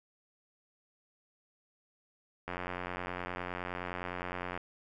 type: click train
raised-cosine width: 0.5 ms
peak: -22 dBFS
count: 189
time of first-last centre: 2.48-4.576 s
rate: 89.7 Hz
effects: none